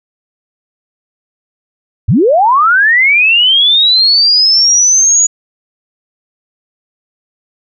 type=linear sweep; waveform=sine; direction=up; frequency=72 to 6860 Hz; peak=-5 dBFS; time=2.08-5.27 s; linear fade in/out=10 ms; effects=none